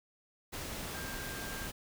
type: tone in noise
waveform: sine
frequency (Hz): 1593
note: G6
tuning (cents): +27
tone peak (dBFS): -45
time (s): 0.93-1.68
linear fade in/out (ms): 20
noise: pink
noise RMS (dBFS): -41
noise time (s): 0.52-1.72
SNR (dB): -7
effects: none